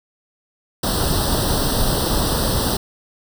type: noise with comb filter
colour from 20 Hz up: pink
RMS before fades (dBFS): -19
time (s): 0.83-2.77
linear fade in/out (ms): 5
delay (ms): 0.22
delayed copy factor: +0.95
effects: none